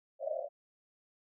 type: band-pass noise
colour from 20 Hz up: white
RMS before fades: -37 dBFS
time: 0.19-0.49 s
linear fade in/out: 50 ms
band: 550 to 650 Hz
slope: 96 dB/octave
effects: none